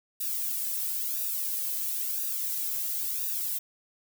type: noise with flanger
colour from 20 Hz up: violet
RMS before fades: -31 dBFS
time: 0.2-3.59 s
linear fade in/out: 10 ms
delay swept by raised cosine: 0.93 to 2.13 ms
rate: 0.98 Hz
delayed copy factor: -0.95
effects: none